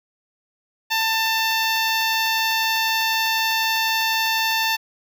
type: tone with notch filter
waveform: 10% pulse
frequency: 892 Hz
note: A5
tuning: 23 cents sharp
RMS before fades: -21 dBFS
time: 0.9-4.77 s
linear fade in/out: 20 ms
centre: 9100 Hz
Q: 1.1
effects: none